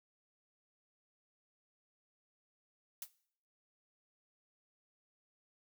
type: noise with exponential decay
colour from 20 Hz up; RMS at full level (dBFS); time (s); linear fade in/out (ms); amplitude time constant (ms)
blue; -38; 3.02-3.1; 2; 16
effects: noise-tail reverb RT60 0.6 s tail -19 dB re dry